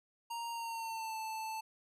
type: tone with pitch glide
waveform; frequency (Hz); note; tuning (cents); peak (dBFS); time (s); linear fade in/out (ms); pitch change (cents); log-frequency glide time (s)
square; 932.3 to 881.5; A#5 to A5; 0 to +3; -39; 0.3-1.61; 10; -97; 0.51-1.18
effects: resampled to 32000 Hz